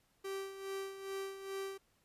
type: tone with tremolo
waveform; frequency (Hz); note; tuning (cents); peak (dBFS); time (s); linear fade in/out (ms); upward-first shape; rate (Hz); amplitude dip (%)
45% pulse; 389.1; G4; -13; -38; 0.24-1.78; 10; sine; 2.4; 65
effects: pink hiss -74 dBFS RMS until 2.04 s + resampled to 32000 Hz